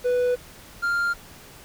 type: tone pair in turn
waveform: triangle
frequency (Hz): 493.8 / 1396.7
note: B4 / F6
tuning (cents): 0 / 0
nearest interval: octave + tritone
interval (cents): 1800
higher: second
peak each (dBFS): -17 / -19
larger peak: first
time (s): 0.04-0.36 / 0.82-1.14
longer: neither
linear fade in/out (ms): 20
effects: pink hiss -46 dBFS RMS until 1.64 s